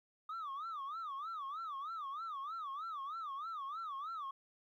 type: tone with vibrato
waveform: sine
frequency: 1209 Hz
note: D6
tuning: 50 cents sharp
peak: -38 dBFS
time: 0.29-4.31 s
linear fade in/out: 5 ms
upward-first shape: sine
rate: 3.2 Hz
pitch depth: 200 cents each way
effects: tanh soft clip ceiling -39 dBFS + 13-bit